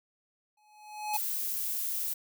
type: tone with exponential growth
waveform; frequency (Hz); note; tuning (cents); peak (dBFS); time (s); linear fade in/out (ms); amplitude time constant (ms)
square; 846; G#5; +32; -28; 0.57-1.17; 5; 130
type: noise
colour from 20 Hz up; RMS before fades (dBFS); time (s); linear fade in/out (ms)
violet; -33; 1.13-2.14; 10
effects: none